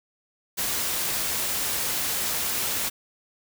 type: noise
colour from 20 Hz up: white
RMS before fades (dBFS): -27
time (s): 0.57-2.9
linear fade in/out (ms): 20
effects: none